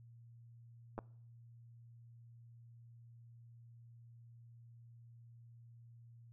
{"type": "clicks", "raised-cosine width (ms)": 1, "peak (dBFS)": -28, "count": 2, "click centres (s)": [0.98, 0.989], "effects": ["noise-tail reverb RT60 0.6 s tail -23 dB re dry", "added 117 Hz sine -56 dBFS peak until 6.32 s"]}